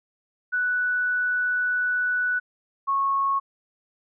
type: tone pair in turn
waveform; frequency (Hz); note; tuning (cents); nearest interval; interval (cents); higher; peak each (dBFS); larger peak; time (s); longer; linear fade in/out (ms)
sine; 1482 / 1098.7; F#6 / C#6; +2 / -16; perfect fourth; 518; first; -21 / -20; second; 0.52-2.4 / 2.87-3.4; first; 20
effects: none